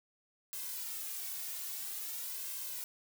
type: noise with flanger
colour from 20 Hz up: blue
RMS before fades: -41 dBFS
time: 0.53-2.84 s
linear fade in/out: 0 ms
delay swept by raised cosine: 1.9 to 2.8 ms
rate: 0.5 Hz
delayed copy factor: +0.9
effects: none